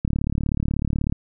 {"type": "click train", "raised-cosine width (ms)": 5, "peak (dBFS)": -10, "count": 40, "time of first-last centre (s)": [0.05, 1.124], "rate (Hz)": 36.3, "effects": []}